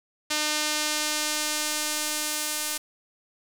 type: tone with band-pass filter sweep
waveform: sawtooth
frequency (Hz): 302.7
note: D#4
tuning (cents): -48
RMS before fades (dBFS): -28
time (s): 0.3-2.78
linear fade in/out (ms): 10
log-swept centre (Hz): 5300 to 10000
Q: 0.76
effects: 8-bit